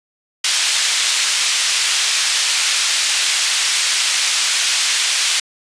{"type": "band-pass noise", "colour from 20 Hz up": "pink", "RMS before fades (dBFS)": -17, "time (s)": [0.44, 5.4], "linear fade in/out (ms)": 5, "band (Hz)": [2600, 8400], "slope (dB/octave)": 12, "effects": ["resampled to 22050 Hz"]}